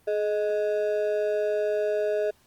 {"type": "ring-modulated tone", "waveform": "triangle", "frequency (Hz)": 523.3, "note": "C5", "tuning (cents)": 0, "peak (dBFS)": -18, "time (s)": [0.07, 2.31], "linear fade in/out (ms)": 10, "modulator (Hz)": 101, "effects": ["pink hiss -62 dBFS RMS until 2.46 s", "Opus 32 kbps"]}